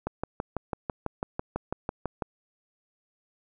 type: click train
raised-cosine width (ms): 1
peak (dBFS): -15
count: 14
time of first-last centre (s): 0.07-2.222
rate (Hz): 6.04
effects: none